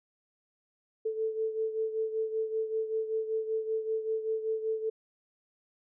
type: beating tone pair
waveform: sine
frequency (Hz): 440 / 445.2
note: A4 / A4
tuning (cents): 0 / +20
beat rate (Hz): 5.2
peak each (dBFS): -30 / -36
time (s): 1.05-4.9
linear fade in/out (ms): 10
effects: none